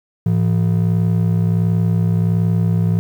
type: ring-modulated tone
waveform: triangle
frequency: 138.59 Hz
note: C#3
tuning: in tune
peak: -8 dBFS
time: 0.26-2.99 s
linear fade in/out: 0 ms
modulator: 30.7 Hz
effects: 8-bit